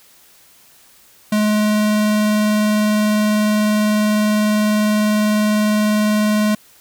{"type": "tone with vibrato", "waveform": "square", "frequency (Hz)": 211.8, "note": "G#3", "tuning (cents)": 34, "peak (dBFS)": -14, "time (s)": [1.32, 6.55], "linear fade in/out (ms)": 5, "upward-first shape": "square", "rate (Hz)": 20, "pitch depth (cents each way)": 12, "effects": ["white hiss -49 dBFS RMS until 6.8 s"]}